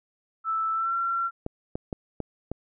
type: tone with pitch glide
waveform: sine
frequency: 1318.5 to 1362.6 Hz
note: E6 to F6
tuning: 0 to -43 cents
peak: -24 dBFS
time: 0.44-1.31 s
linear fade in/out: 50 ms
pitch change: +57 cents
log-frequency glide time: 0.73-0.94 s
type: clicks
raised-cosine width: 2 ms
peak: -17 dBFS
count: 5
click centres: 1.464 / 1.755 / 1.928 / 2.203 / 2.516 s
effects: none